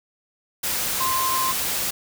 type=tone in noise; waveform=sine; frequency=1046.5 Hz; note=C6; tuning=in tune; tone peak=-22 dBFS; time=1-1.52 s; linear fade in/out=10 ms; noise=white; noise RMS=-25 dBFS; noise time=0.63-1.91 s; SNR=0 dB; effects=none